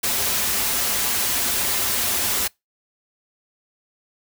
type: noise with comb filter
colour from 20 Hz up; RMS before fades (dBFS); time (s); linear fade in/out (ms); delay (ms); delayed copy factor
white; -22; 0.03-2.48; 10; 6.4; -0.5
effects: noise-tail reverb RT60 0.2 s tail -26 dB re dry